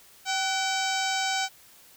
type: harmonic tone with a mistuned harmonic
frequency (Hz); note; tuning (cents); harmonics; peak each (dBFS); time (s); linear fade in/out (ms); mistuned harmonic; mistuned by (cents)
770; G5; -31; 1 / 2 / 3 / 4 / 5 / 6 / 7 / 8 / 9 / 10; -29 / -32 / -34 / -35 / -36 / -37 / -37 / -38 / -39 / -39; 0.25-1.49; 50; 2; -59
effects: white hiss -54 dBFS RMS until 1.96 s